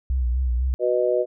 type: tone with vibrato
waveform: sine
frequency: 62.5 Hz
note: B1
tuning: 21 cents sharp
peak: -19 dBFS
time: 0.1-0.74 s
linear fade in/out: 0 ms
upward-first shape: sine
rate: 4 Hz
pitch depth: 75 cents each way
type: chord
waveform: sine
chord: B major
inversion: second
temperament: just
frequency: 370.4 / 493.9 / 617.4 Hz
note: F#4 / B4 / D#5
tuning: +2 / 0 / -14 cents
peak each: -23 / -22 / -22 dBFS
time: 0.79-1.26 s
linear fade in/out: 50 ms
effects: none